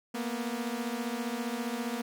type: beating tone pair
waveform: sawtooth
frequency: 229.7 / 244.7 Hz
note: A#3 / B3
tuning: -25 / -16 cents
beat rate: 15 Hz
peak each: -31 / -31 dBFS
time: 0.14-2.02 s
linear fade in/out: 10 ms
effects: none